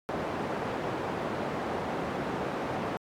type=band-pass noise; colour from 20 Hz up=white; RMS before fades=-33 dBFS; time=0.09-2.97 s; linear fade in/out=0 ms; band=120 to 780 Hz; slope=12 dB/octave; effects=AAC 64 kbps